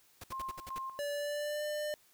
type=noise bursts; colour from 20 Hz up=pink; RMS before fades=-46 dBFS; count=7; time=0.21-0.785 s; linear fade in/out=5 ms; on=29 ms; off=62 ms
type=tone with tremolo; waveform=sine; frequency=1060 Hz; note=C6; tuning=22 cents sharp; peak=-37 dBFS; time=0.32-0.99 s; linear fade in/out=0 ms; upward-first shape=square; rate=2.6 Hz; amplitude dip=65%
type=tone with pitch glide; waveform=square; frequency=578 to 599.8 Hz; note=D5 to D5; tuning=-28 to +36 cents; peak=-35 dBFS; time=0.99-1.94 s; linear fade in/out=0 ms; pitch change=+64 cents; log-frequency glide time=1.11-1.67 s
effects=white hiss -66 dBFS RMS until 2.13 s